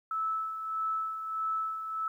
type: tone with tremolo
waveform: sine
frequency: 1308 Hz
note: E6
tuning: 14 cents flat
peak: -28 dBFS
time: 0.11-2.08 s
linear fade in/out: 2 ms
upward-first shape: sine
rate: 1.6 Hz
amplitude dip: 55%
effects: 11-bit